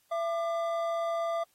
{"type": "tone pair together", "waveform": "triangle", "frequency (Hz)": [670.7, 1195], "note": ["E5", "D6"], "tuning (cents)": [30, 30], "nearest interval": "minor seventh", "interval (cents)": 1000, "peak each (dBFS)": [-27, -34], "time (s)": [0.11, 1.44], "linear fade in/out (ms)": 10, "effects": ["white hiss -69 dBFS RMS until 1.54 s", "AAC 48 kbps"]}